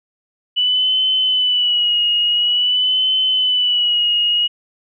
sine tone with vibrato, 2960 Hz, F#7, in tune, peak -13 dBFS, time 0.56-4.48 s, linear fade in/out 20 ms, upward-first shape sine, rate 0.48 Hz, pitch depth 51 cents each way, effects none

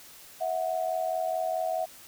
sine tone pair together, 650 / 734.7 Hz, E5 / F#5, -24 / -12 cents, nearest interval major second, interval 212 cents, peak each -29 / -30 dBFS, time 0.4-1.86 s, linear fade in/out 20 ms, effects white hiss -50 dBFS RMS until 2.07 s

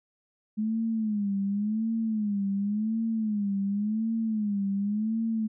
sine tone with vibrato, 211.2 Hz, G#3, 29 cents sharp, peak -25 dBFS, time 0.57-5.48 s, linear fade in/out 20 ms, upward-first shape sine, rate 0.91 Hz, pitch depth 120 cents each way, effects none

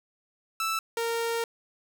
sawtooth tone pair in turn, 1320 / 462.3 Hz, E6 / A#4, +2 / -14 cents, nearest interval octave + tritone, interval 1816 cents, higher first, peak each -23 dBFS, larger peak neither, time 0.6-0.79 / 0.97-1.44 s, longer second, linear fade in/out 2 ms, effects none

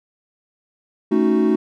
triangle chord, D# half-diminished seventh, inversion second, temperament equal, 220 / 277.2 / 311.1 / 370 Hz, A3 / C#4 / D#4 / F#4, 0 / 0 / 0 / 0 cents, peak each -17 / -21 / -17 / -17 dBFS, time 1.11-1.56 s, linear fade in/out 10 ms, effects none

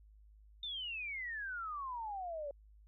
sine exponential sweep, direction down, 3649 to 554.4 Hz, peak -39 dBFS, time 0.63-2.51 s, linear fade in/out 2 ms, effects added 52 Hz sine -58 dBFS peak until 2.87 s

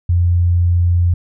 sine tone, 87.31 Hz, F2, in tune, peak -10 dBFS, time 0.09-1.14 s, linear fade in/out 5 ms, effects none

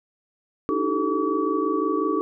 sine tone cluster, 295.3 / 320.8 / 385.5 / 436.8 / 1141 Hz, D4 / E4 / G4 / A4 / C#6, +10 / -47 / -29 / -13 / +50 cents, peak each -27 dBFS, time 0.69-2.21 s, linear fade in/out 0 ms, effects none

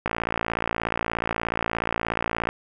click train, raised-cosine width 0.5 ms, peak -9 dBFS, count 139, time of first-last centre 0.06-2.49 s, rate 56.8 Hz, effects none

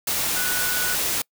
sine tone in noise, 1474 Hz, F#6, 7 cents flat, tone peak -27 dBFS, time 0.36-0.95 s, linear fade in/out 5 ms, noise white, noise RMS -24 dBFS, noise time 0.07-1.22 s, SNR -6 dB, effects noise-tail reverb RT60 0.1 s tail -26 dB re dry

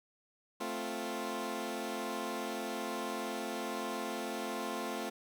15% pulse chord, F major, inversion first, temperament equal, 220 / 261.6 / 349.2 Hz, A3 / C4 / F4, 0 / 0 / 0 cents, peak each -34 / -35 / -34 dBFS, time 0.6-5.1 s, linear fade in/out 10 ms, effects none

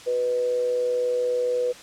sine tone with amplitude modulation, 493.9 Hz, B4, in tune, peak -19 dBFS, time 0.06-1.73 s, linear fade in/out 20 ms, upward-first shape sine, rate 124 Hz, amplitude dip 40%, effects white hiss -44 dBFS RMS until 1.82 s + low-pass 7000 Hz 12 dB/octave

